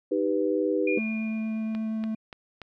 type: chord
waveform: sine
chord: Eb augmented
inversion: none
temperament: equal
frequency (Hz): 311.1 / 392 / 493.9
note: Eb4 / G4 / B4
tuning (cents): 0 / 0 / 0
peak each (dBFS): -27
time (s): 0.11-0.99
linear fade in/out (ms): 10
type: tone with exponential decay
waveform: sine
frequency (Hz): 2422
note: D#7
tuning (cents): -47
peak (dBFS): -27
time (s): 0.87-2.16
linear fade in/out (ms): 5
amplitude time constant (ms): 280
type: tone with vibrato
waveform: triangle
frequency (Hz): 220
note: A3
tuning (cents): 0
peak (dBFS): -25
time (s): 0.97-2.15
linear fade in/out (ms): 5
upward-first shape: triangle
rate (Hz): 8.5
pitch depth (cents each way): 8
type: click train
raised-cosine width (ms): 0.3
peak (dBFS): -24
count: 4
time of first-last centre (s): 1.75-2.617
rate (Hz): 3.46
effects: none